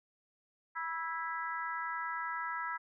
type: harmonic tone with a mistuned harmonic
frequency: 329.6 Hz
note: E4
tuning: in tune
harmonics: 3 / 4 / 5 / 6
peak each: -40 / -39 / -41 / -44 dBFS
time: 0.75-2.78 s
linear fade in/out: 20 ms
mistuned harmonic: 3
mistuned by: -23 cents
effects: none